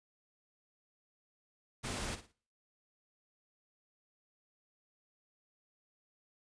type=noise with echo; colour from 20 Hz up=pink; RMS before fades=-39 dBFS; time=1.83-2.16 s; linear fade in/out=20 ms; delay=56 ms; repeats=3; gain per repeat=-11 dB; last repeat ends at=2.328 s; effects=noise-tail reverb RT60 0.5 s tail -25 dB re dry + resampled to 22050 Hz